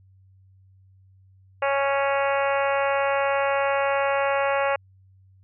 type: harmonic tone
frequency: 277.2 Hz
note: C#4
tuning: in tune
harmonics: 2 / 3 / 4 / 5 / 6 / 7 / 8 / 9 / 10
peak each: -23 / -27 / -29 / -31 / -33 / -34 / -35 / -36 / -37 dBFS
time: 1.62-4.76 s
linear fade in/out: 5 ms
effects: added 95 Hz sine -52 dBFS peak until 5.43 s